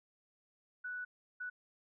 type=tone bursts at uneven times; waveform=sine; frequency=1480 Hz; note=F#6; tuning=in tune; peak=-39 dBFS; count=2; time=0.84-1.05 / 1.4-1.5 s; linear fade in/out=10 ms; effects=none